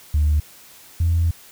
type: tone pair in turn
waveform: sine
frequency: 74.8 / 83.96 Hz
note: D2 / E2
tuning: +32 / +32 cents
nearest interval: major second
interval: 200 cents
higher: second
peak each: -13 / -14 dBFS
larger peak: first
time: 0.14-0.4 / 1-1.31 s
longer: second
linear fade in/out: 5 ms
effects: tanh soft clip ceiling -11 dBFS + white hiss -46 dBFS RMS until 1.51 s